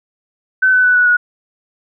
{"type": "tone with pitch steps", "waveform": "sine", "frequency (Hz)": [1522, 1505.4, 1489, 1472.7, 1456.6], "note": ["F#6", "F#6", "F#6", "F#6", "F#6"], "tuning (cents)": [48, 29, 11, -9, -28], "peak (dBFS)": -8, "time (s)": [0.62, 1.17], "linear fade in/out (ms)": 10, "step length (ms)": 110, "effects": []}